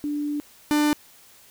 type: tone pair in turn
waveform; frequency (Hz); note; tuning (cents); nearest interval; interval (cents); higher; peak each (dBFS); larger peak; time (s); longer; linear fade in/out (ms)
sine / 45% pulse; 293.7 / 297.8; D4 / D4; 0 / +24; unison; 24; second; -24 / -18; second; 0.04-0.4 / 0.71-0.93; first; 0
effects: white hiss -52 dBFS RMS until 1.5 s